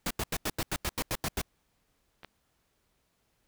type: noise bursts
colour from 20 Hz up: pink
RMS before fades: -31 dBFS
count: 11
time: 0.06-1.416 s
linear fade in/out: 2 ms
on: 46 ms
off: 85 ms
type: clicks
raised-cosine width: 0.3 ms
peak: -32 / -27 dBFS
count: 2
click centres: 2.233 / 2.247 s
effects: pink hiss -74 dBFS RMS until 3.47 s